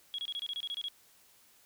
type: tone bursts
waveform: sine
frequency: 3322 Hz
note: G#7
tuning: in tune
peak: -33 dBFS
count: 11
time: 0.14-0.884 s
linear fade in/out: 0 ms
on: 44 ms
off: 26 ms
effects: tanh soft clip ceiling -30 dBFS + white hiss -63 dBFS RMS until 1.65 s